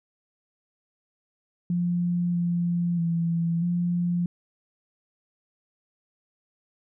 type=tone with pitch steps; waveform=sine; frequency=174.9 / 173.1 / 167.8 / 174.6 Hz; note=F3 / F3 / E3 / F3; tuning=+3 / -15 / +31 / 0 cents; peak=-22 dBFS; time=1.7-4.26 s; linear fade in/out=2 ms; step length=640 ms; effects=none